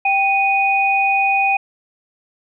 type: tone pair together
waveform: sine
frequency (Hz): 784 / 2480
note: G5 / D#7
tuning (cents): 0 / -6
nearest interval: octave + minor sixth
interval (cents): 1994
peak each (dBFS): -16 / -16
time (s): 0.05-1.57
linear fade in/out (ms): 5
effects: none